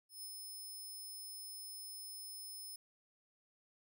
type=tone with ADSR envelope; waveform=5% pulse; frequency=5200 Hz; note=E8; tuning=24 cents flat; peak=-39 dBFS; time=0.09-2.76 s; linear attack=140 ms; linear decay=60 ms; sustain=-2 dB; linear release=4 ms; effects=none